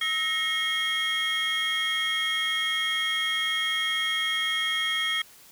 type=tone cluster; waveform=triangle; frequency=1293 / 1864 / 2173 / 3248 Hz; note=E6 / A#6 / C#7 / G#7; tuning=-34 / -1 / -35 / -39 cents; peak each=-33 / -28 / -29 / -25 dBFS; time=0.01-5.22 s; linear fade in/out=5 ms; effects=tanh soft clip ceiling -15 dBFS + white hiss -52 dBFS RMS until 5.51 s